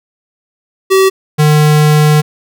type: tone pair in turn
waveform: square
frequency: 382.9 / 151.21 Hz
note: G4 / D#3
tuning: -41 / -49 cents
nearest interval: octave + major third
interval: 1608 cents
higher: first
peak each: -6 dBFS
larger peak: neither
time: 0.9-1.1 / 1.38-2.22 s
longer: second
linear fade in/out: 20 ms
effects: none